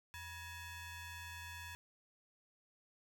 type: ring-modulated tone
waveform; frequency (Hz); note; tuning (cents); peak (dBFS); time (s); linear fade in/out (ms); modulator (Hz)
20% pulse; 882; A5; +4; -39; 0.14-1.75; 0; 797
effects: 13-bit